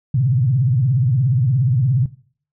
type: tone with vibrato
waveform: sine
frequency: 127.8 Hz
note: C3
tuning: 40 cents flat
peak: -13 dBFS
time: 0.14-2.06 s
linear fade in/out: 5 ms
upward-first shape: sine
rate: 17 Hz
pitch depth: 230 cents each way
effects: noise-tail reverb RT60 0.5 s tail -19 dB re dry